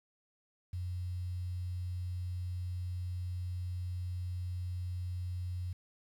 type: tone with quantisation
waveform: sine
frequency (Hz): 90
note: F#2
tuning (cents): -47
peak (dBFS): -35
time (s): 0.73-5.73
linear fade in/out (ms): 5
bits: 10
effects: none